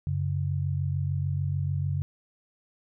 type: tone pair together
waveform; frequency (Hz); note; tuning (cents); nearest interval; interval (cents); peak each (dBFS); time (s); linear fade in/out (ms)
sine; 93.84 / 140.6; F#2 / C#3; +25 / +25; perfect fifth; 700; -28; 0.07-2.02; 0
effects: none